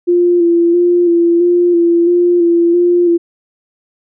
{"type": "tone with vibrato", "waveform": "sine", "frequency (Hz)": 345.7, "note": "F4", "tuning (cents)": -18, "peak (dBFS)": -7, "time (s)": [0.07, 3.18], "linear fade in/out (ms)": 20, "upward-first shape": "square", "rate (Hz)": 1.5, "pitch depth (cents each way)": 25, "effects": []}